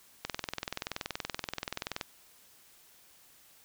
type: click train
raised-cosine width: 0.2 ms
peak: -16 dBFS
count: 38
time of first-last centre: 0.25-2.012 s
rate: 21 Hz
effects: white hiss -60 dBFS RMS until 3.64 s